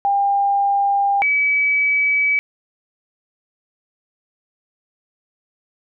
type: tone pair in turn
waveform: sine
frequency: 800 / 2286 Hz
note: G5 / D7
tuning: +35 / -47 cents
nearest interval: octave + tritone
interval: 1818 cents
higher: second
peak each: -14 dBFS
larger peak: neither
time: 0.05-1.22 / 1.22-2.39 s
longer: neither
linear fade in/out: 0 ms
effects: none